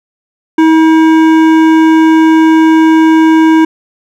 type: tone with hard clipping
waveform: sine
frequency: 320 Hz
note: D#4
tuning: 49 cents sharp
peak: -5 dBFS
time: 0.58-3.65 s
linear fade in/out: 5 ms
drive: 13 dB
effects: none